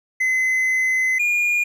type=tone pair in turn; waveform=triangle; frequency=2041 / 2427 Hz; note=C7 / D#7; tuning=-44 / -44 cents; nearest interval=minor third; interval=300 cents; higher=second; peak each=-15 dBFS; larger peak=neither; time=0.2-1.19 / 1.19-1.64 s; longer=first; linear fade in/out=10 ms; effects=none